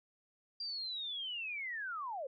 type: linear sweep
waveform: sine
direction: down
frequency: 4785 to 500 Hz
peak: -38 dBFS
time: 0.6-2.27 s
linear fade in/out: 5 ms
effects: none